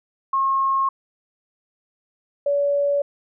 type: tone pair in turn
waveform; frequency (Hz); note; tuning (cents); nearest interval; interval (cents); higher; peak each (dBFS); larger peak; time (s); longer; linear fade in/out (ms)
sine; 1080 / 570; C#6 / C#5; -45 / +48; major seventh; 1107; first; -17; neither; 0.33-0.89 / 2.46-3.02; neither; 5
effects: none